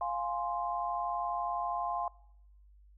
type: chord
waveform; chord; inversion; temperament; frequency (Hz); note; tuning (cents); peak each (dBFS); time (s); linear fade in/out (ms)
sine; F minor; none; equal; 698.5 / 830.6 / 1046.5; F5 / Ab5 / C6; 0 / 0 / 0; -35 / -37 / -35; 0.01-2.08; 2
effects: noise-tail reverb RT60 0.8 s tail -24 dB re dry + added 50 Hz sine -56 dBFS peak until 2.97 s